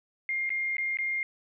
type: tone with dropouts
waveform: sine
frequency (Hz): 2119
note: C7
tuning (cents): +21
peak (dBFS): -27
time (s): 0.29-1.23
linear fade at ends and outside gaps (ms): 1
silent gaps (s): 0.493-0.503 / 0.768-0.782 / 0.971-0.987
effects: none